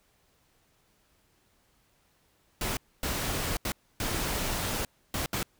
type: noise bursts at uneven times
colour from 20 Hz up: pink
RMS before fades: -31 dBFS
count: 6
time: 2.61-2.77 / 3.03-3.57 / 3.65-3.72 / 4-4.85 / 5.14-5.26 / 5.33-5.43 s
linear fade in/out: 2 ms
effects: pink hiss -68 dBFS RMS until 5.59 s